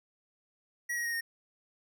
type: tone with pitch steps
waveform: square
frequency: 1917 / 1892.8 / 1868.9 / 1845.3 Hz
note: A#6 / A#6 / A#6 / A#6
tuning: +48 / +26 / +4 / -18 cents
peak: -32 dBFS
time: 0.89-1.21 s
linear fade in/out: 10 ms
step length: 80 ms
effects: none